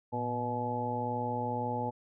harmonic tone with a mistuned harmonic, 122 Hz, B2, 21 cents flat, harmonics 1 / 2 / 3 / 4 / 5 / 6 / 7, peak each -38 / -38 / -45 / -38 / -42 / -46 / -34 dBFS, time 0.12-1.91 s, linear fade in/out 20 ms, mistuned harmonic 1, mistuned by -93 cents, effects none

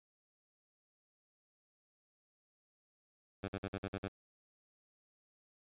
10% pulse tone bursts, 98 Hz, G2, in tune, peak -29 dBFS, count 7, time 3.43-4.082 s, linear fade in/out 5 ms, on 52 ms, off 48 ms, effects resampled to 8000 Hz

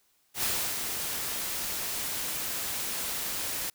white noise with ADSR envelope, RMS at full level -28 dBFS, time 0.34-3.7 s, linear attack 91 ms, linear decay 320 ms, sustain -5 dB, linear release 4 ms, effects white hiss -69 dBFS RMS until 3.74 s

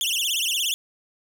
sawtooth tone with vibrato, 3083 Hz, G7, 29 cents flat, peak -19 dBFS, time 0.01-0.74 s, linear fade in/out 0 ms, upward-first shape triangle, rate 17 Hz, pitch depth 280 cents each way, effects none

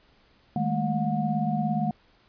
sine tone cluster, 155.9 / 205.3 / 222.6 / 722 Hz, D#3 / G#3 / A3 / F#5, +4 / -20 / +20 / -43 cents, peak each -29 dBFS, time 0.56-1.91 s, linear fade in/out 2 ms, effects pink hiss -61 dBFS RMS until 2.28 s + resampled to 11025 Hz

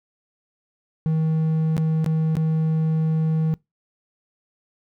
triangle tone with dropouts, 158.9 Hz, D#3, 37 cents sharp, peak -16 dBFS, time 1.06-3.54 s, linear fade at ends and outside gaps 0 ms, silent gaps 1.767-1.779 / 2.044-2.062 / 2.354-2.368 s, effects noise-tail reverb RT60 0.2 s tail -24 dB re dry

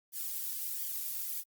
violet noise with flanger, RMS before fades -37 dBFS, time 0.12-1.44 s, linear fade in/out 50 ms, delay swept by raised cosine 0.74 to 2.44 ms, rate 1.4 Hz, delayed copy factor -0.5, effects Opus 48 kbps

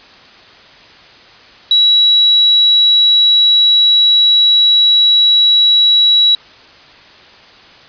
sine tone, 3900 Hz, B7, 23 cents flat, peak -6 dBFS, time 1.71-6.35 s, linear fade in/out 2 ms, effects white hiss -40 dBFS RMS until 7.88 s + resampled to 11025 Hz

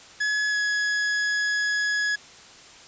45% pulse tone with pitch glide, 1695 to 1680.4 Hz, G#6 to G#6, +35 to +20 cents, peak -22 dBFS, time 0.2-2.16 s, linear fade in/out 10 ms, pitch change -15 cents, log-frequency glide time 0.5-0.56 s, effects white hiss -47 dBFS RMS until 2.87 s + resampled to 16000 Hz

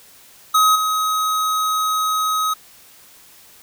square tone with level steps, 1267 Hz, D#6, 31 cents sharp, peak -12 / -18 dBFS, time 0.54-2.54 s, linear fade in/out 10 ms, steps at 0.75 s, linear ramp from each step 10 ms, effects white hiss -47 dBFS RMS until 3.62 s

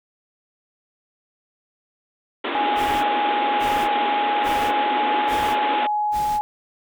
pink band-pass noise, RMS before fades -26 dBFS, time 2.44-5.87 s, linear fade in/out 5 ms, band 240 to 3600 Hz, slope 96 dB/octave
sine tone with pitch glide, 830.6 to 839.8 Hz, G#5 to G#5, 0 to +19 cents, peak -19 dBFS, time 2.55-6.41 s, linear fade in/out 0 ms, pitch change +19 cents, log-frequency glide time 4.59-5.13 s
pink noise bursts, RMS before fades -35 dBFS, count 5, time 2.75-6.4 s, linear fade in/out 50 ms, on 290 ms, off 550 ms
effects none

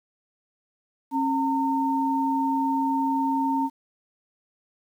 sine tone pair together, 271.1 / 911.9 Hz, C#4 / A#5, -38 / -38 cents, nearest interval octave + major sixth, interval 2100 cents, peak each -24 / -24 dBFS, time 1.11-3.7 s, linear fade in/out 50 ms, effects 9-bit

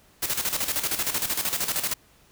white noise with tremolo, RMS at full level -25 dBFS, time 0.22-1.94 s, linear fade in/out 10 ms, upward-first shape square, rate 13 Hz, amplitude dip 65%, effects pink hiss -58 dBFS RMS until 2.31 s

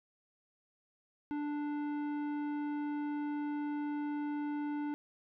triangle tone with tanh clipping, 294 Hz, D4, 2 cents sharp, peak -36 dBFS, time 1.31-4.94 s, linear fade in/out 0 ms, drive 17 dB, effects none

